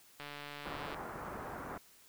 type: click train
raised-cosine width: 0.3 ms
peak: -29 dBFS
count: 109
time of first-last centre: 0.2-0.945 s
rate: 145 Hz
type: low-pass noise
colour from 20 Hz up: white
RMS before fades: -44 dBFS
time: 0.65-1.78 s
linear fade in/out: 5 ms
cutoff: 1400 Hz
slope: 24 dB/octave
effects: white hiss -62 dBFS RMS until 2.08 s